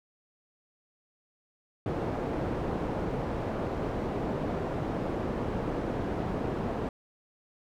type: low-pass noise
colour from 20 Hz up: white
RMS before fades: -32 dBFS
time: 1.86-6.89 s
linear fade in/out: 2 ms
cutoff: 510 Hz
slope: 12 dB/octave
effects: none